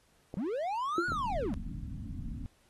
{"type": "clicks", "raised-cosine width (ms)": 2, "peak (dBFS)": -26, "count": 2, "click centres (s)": [0.341, 1.12]}
{"type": "linear two-way sweep", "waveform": "triangle", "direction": "up then down", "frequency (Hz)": [164.81, 1480, 164.81], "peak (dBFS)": -29, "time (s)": [0.37, 1.54], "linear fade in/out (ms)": 0, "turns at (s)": 1.07}
{"type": "tone with exponential decay", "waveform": "sine", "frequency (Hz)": 343.8, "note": "F4", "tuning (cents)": -27, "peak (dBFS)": -23, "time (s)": [0.98, 1.13], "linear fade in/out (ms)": 2, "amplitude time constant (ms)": 31}
{"type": "low-pass noise", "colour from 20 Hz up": "pink", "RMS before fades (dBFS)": -39, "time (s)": [1.08, 2.46], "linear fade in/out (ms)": 0, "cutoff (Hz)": 290, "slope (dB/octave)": 96}
{"effects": ["pink hiss -68 dBFS RMS until 2.69 s", "AAC 32 kbps"]}